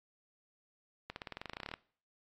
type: accelerating click train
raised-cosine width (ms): 0.3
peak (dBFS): -25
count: 17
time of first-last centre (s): 1.1-1.739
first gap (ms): 61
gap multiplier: 0.94
effects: noise-tail reverb RT60 0.5 s tail -21 dB re dry + AAC 48 kbps